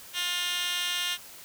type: tone with high-pass filter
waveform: 15% pulse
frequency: 354.2 Hz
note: F4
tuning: 24 cents sharp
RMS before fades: -30 dBFS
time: 0.13-1.18 s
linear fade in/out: 50 ms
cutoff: 2500 Hz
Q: 4.8
effects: white hiss -47 dBFS RMS until 1.44 s